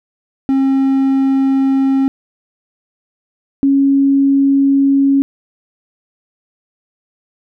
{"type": "tone pair in turn", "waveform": ["triangle", "sine"], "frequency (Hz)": [269.2, 275.7], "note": ["C4", "C#4"], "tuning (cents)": [49, -9], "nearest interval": "unison", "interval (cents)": 42, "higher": "second", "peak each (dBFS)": -8, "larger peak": "neither", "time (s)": [[0.49, 2.08], [3.63, 5.22]], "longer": "neither", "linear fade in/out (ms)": 0, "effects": []}